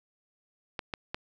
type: clicks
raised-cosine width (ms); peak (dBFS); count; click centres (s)
0.3; -17; 3; 0.792 / 0.938 / 1.145
effects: none